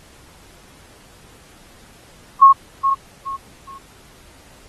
sine tone with echo, 1089 Hz, C#6, 31 cents flat, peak -3 dBFS, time 2.41-2.53 s, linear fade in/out 20 ms, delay 420 ms, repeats 3, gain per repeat -10 dB, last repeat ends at 3.79 s, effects pink hiss -48 dBFS RMS until 4.68 s + AAC 32 kbps

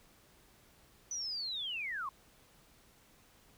sine linear sweep, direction down, 6020 to 1021 Hz, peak -36 dBFS, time 1.11-2.09 s, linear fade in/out 2 ms, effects pink hiss -64 dBFS RMS until 3.57 s

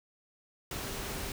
sine tone in noise, 394.1 Hz, G4, 9 cents sharp, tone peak -48 dBFS, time 0.71-1.32 s, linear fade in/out 2 ms, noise pink, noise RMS -38 dBFS, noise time 0.71-1.32 s, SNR -13 dB, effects none

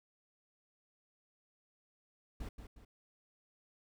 brown noise with echo, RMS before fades -42 dBFS, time 2.4-2.49 s, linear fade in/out 5 ms, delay 180 ms, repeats 2, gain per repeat -7 dB, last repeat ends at 2.85 s, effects none

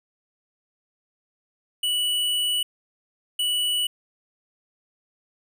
square tone bursts at uneven times, 2951 Hz, F#7, 5 cents flat, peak -22 dBFS, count 2, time 1.83-2.63 / 3.39-3.87 s, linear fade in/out 5 ms, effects none

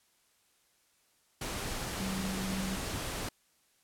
sine tone in noise, 190.8 Hz, G3, 47 cents flat, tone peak -34 dBFS, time 2-2.76 s, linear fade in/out 5 ms, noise pink, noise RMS -37 dBFS, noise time 1.41-3.29 s, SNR 0 dB, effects white hiss -70 dBFS RMS until 3.83 s + low-pass 12000 Hz 12 dB/octave

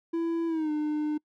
triangle tone with pitch glide, 333 to 301.9 Hz, E4 to D4, +18 to +48 cents, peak -24 dBFS, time 0.13-1.18 s, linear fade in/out 10 ms, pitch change -170 cents, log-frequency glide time 0.47-0.71 s, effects noise-tail reverb RT60 0.1 s tail -26 dB re dry

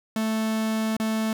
45% pulse tone with dropouts, 220 Hz, A3, in tune, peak -23 dBFS, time 0.16-1.33 s, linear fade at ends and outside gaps 2 ms, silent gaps 0.967-0.999 s, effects none

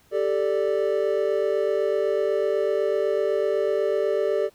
triangle chord, G suspended second, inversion none, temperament equal, 392 / 440 / 587.3 Hz, G4 / A4 / D5, 0 / 0 / 0 cents, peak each -23 dBFS, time 0.11-4.5 s, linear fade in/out 50 ms, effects pink hiss -59 dBFS RMS until 4.54 s

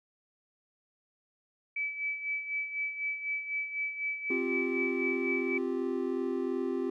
sine tone with tremolo, 2300 Hz, D7, 37 cents flat, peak -29 dBFS, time 1.76-5.58 s, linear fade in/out 5 ms, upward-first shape sine, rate 4 Hz, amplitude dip 65%
triangle chord, C suspended fourth, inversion none, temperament equal, 261.6 / 349.2 / 392 Hz, C4 / F4 / G4, 0 / 0 / 0 cents, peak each -32 dBFS, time 4.3-6.9 s, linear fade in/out 5 ms
effects none

